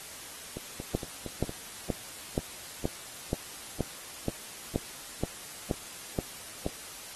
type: two click trains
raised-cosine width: 2 ms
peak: -24 / -14 dBFS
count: 5 / 13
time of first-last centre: 0.57-1.494 / 0.95-6.664 s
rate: 4.33 / 2.1 Hz
effects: white hiss -44 dBFS RMS until 7.15 s + AAC 32 kbps